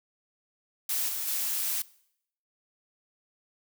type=noise with level steps; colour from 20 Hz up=blue; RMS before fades=-29 / -33 / -30 dBFS; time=0.89-1.82 s; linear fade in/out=5 ms; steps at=1.08 / 1.27 s; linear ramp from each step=10 ms; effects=noise-tail reverb RT60 0.7 s tail -21 dB re dry